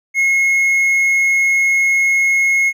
triangle tone with hard clipping, 2166 Hz, C#7, 41 cents flat, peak -12 dBFS, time 0.14-2.73 s, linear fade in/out 50 ms, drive 6 dB, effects none

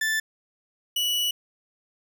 40% pulse tone pair in turn, 1760 / 2944 Hz, A6 / F#7, 0 / -9 cents, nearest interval major sixth, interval 891 cents, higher second, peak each -22 dBFS, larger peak neither, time 0.01-0.2 / 0.96-1.31 s, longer second, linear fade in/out 5 ms, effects none

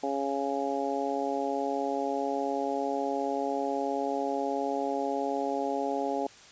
harmonic tone, 138.59 Hz, C#3, in tune, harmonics 2 / 3 / 4 / 5 / 6, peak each -34 / -34 / -34 / -34 / -34 dBFS, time 0.03-6.27 s, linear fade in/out 5 ms, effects white hiss -52 dBFS RMS until 6.51 s + resampled to 16000 Hz

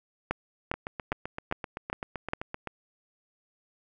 two click trains, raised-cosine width 0.5 ms, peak -19 / -12 dBFS, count 16 / 6, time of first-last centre 0.74-2.673 / 0.31-2.334 s, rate 7.76 / 2.47 Hz, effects none

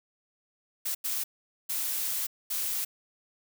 blue noise bursts at uneven times, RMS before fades -31 dBFS, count 4, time 0.85-0.95 / 1.04-1.24 / 1.69-2.27 / 2.5-2.85 s, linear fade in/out 10 ms, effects none

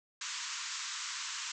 white band-pass noise, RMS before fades -40 dBFS, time 0.21-1.52 s, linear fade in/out 5 ms, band 950 to 7600 Hz, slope 96 dB/octave, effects none

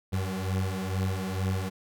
30% pulse beating tone pair, 93.5 / 95.7 Hz, F#2 / G2, +19 / -41 cents, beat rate 2.2 Hz, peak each -28 dBFS, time 0.12-1.7 s, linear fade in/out 20 ms, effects none

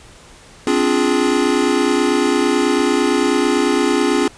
square chord, D half-diminished seventh, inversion third, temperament equal with one note detuned, 261.6 / 290.6 / 349.2 / 415.3 Hz, C4 / D4 / F4 / Ab4, 0 / -18 / 0 / 0 cents, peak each -20 dBFS, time 0.67-4.28 s, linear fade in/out 2 ms, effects pink hiss -43 dBFS RMS until 4.37 s + resampled to 22050 Hz

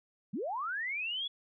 sine linear sweep, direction up, 157.6 to 3436 Hz, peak -33 dBFS, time 0.33-1.28 s, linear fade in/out 10 ms, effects none

